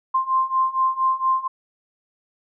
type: beating tone pair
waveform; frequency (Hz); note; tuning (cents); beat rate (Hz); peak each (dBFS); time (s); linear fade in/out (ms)
sine; 1046.5 / 1050.8; C6 / C6; 0 / +7; 4.3; -22 / -20; 0.14-1.48; 10
effects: none